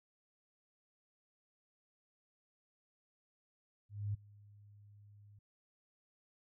sine tone with ADSR envelope, 102.8 Hz, G#2, 17 cents flat, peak -33 dBFS, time 3.89-5.39 s, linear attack 250 ms, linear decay 13 ms, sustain -24 dB, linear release 5 ms, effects none

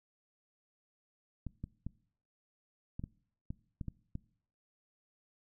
clicks, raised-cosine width 5 ms, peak -27 dBFS, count 9, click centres 1.467 / 1.64 / 1.866 / 2.995 / 3.039 / 3.505 / 3.812 / 3.883 / 4.154 s, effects noise-tail reverb RT60 0.6 s tail -22 dB re dry

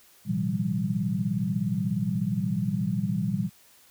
sine tone cluster, 113.7 / 127.3 / 159.3 / 176.1 / 195.8 Hz, A#2 / C3 / D#3 / F3 / G3, -43 / -47 / +41 / +15 / -2 cents, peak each -33 / -33 / -32 / -31 / -28 dBFS, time 0.25-3.5 s, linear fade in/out 50 ms, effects white hiss -57 dBFS RMS until 3.9 s

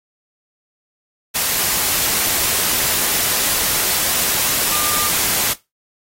sine tone in noise, 1200 Hz, D6, 37 cents sharp, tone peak -27 dBFS, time 4.71-5.1 s, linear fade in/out 20 ms, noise white, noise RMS -18 dBFS, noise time 1.34-5.54 s, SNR -12 dB, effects noise-tail reverb RT60 0.2 s tail -17 dB re dry + AAC 48 kbps

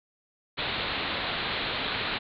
white low-pass noise, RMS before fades -31 dBFS, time 0.57-2.19 s, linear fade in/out 20 ms, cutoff 4200 Hz, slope 96 dB/octave, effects none

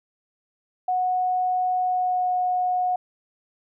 sine tone with pitch glide, 734 to 728.5 Hz, F#5 to F#5, -14 to -27 cents, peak -20 dBFS, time 0.88-2.96 s, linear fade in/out 5 ms, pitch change -13 cents, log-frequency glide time 1.8-2.33 s, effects none

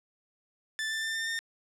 sawtooth tone with pitch steps, 1760 / 1774.3 / 1788.7 / 1803.2 / 1817.9 Hz, A6 / A6 / A6 / A6 / A#6, 0 / +14 / +28 / +42 / -44 cents, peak -27 dBFS, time 0.79-1.39 s, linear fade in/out 0 ms, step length 120 ms, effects low-pass 9000 Hz 12 dB/octave

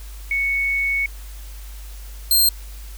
sine / 10% pulse tone pair in turn, 2217 / 4185 Hz, C#7 / C8, 0 / 0 cents, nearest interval major seventh, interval 1100 cents, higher second, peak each -18 / -6 dBFS, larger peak second, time 0.31-1.06 / 2.31-2.49 s, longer first, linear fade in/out 2 ms, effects added 50 Hz sine -33 dBFS peak until 2.97 s + white hiss -45 dBFS RMS until 2.97 s

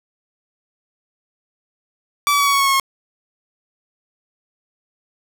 sawtooth tone with pitch steps, 1155 / 1144.4 / 1133.8 / 1123.4 / 1113.1 / 1102.8 / 1092.7 / 1082.6 Hz, D6 / D6 / C#6 / C#6 / C#6 / C#6 / C#6 / C#6, -29 / -45 / +39 / +23 / +7 / -9 / -25 / -41 cents, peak -10 dBFS, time 2.27-2.798 s, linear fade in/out 0 ms, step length 66 ms, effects none

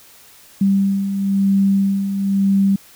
sine beating tone pair, 195.5 / 196.5 Hz, G3 / G3, -4 / +4 cents, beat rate 1 Hz, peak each -22 / -14 dBFS, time 0.61-2.76 s, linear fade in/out 5 ms, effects white hiss -46 dBFS RMS until 2.95 s

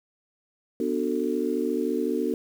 sine chord, B minor seventh, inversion none, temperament just, 246.9 / 296.3 / 370.4 / 444.5 Hz, B3 / D4 / F#4 / A4, 0 / +15 / +2 / +18 cents, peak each -29 dBFS, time 0.8-2.34 s, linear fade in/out 2 ms, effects 8-bit

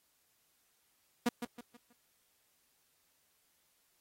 sawtooth tone with echo, 240 Hz, B3, 49 cents flat, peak -23 dBFS, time 1.26-1.29 s, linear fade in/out 5 ms, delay 160 ms, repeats 4, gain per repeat -9 dB, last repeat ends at 1.93 s, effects white hiss -74 dBFS RMS until 4 s + AAC 48 kbps

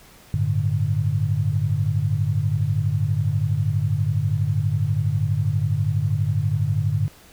sine chord, G suspended second, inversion none, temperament just, 98 / 110.25 / 147 Hz, G2 / A2 / D3, 0 / +4 / +2 cents, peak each -23 dBFS, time 0.34-7.08 s, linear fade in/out 0 ms, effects pink hiss -49 dBFS RMS until 7.32 s

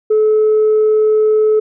sine tone, 431 Hz, A4, 36 cents flat, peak -7 dBFS, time 0.1-1.6 s, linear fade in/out 10 ms, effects tanh soft clip ceiling -6 dBFS

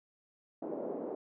white band-pass noise, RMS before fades -39 dBFS, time 0.62-1.15 s, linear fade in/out 5 ms, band 250 to 570 Hz, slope 24 dB/octave, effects none

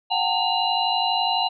sine tone cluster, 731 / 783 / 901 / 2834 / 4004 Hz, F#5 / G5 / A5 / F7 / B7, -21 / -2 / +41 / +25 / +23 cents, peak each -26 dBFS, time 0.1-1.49 s, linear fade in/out 20 ms, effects none

